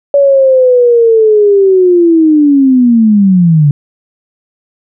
sine linear sweep, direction down, 569 to 140.8 Hz, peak -3 dBFS, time 0.14-3.71 s, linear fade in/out 2 ms, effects none

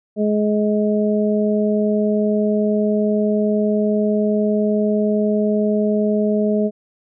harmonic tone, 210.6 Hz, G#3, 24 cents sharp, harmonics 1 / 2 / 3, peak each -17 / -20 / -22 dBFS, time 0.16-6.71 s, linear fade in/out 50 ms, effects none

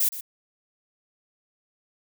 violet noise with echo, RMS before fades -22 dBFS, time 0-0.09 s, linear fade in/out 5 ms, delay 120 ms, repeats 1, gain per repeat -13 dB, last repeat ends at 0.21 s, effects none

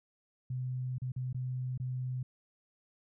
sine tone with dropouts, 127.4 Hz, C3, 46 cents flat, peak -33 dBFS, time 0.5-2.23 s, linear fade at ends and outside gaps 5 ms, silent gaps 0.983-1.018 / 1.12-1.162 / 1.329-1.345 / 1.777-1.799 s, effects none

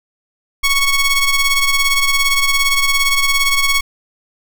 sawtooth ring-modulated tone, 1108.7 Hz, C#6, in tune, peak -5 dBFS, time 0.63-3.81 s, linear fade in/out 10 ms, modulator 1100 Hz, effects none

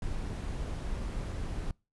brown noise, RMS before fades -35 dBFS, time 0.02-1.71 s, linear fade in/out 2 ms, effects noise-tail reverb RT60 0.3 s tail -26 dB re dry + resampled to 24000 Hz

